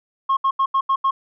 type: tone bursts at uneven times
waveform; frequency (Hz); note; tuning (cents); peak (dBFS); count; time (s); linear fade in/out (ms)
sine; 1080; C#6; -45; -13; 6; 0.29-0.37 / 0.44-0.51 / 0.59-0.66 / 0.74-0.81 / 0.89-0.96 / 1.04-1.11; 10
effects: tanh soft clip ceiling -13 dBFS